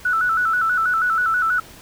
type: tone with vibrato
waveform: sine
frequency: 1396.9 Hz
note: F6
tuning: in tune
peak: -16 dBFS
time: 0.05-1.6 s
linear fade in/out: 5 ms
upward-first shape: square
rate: 6.2 Hz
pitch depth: 92 cents each way
effects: pink hiss -43 dBFS RMS until 1.81 s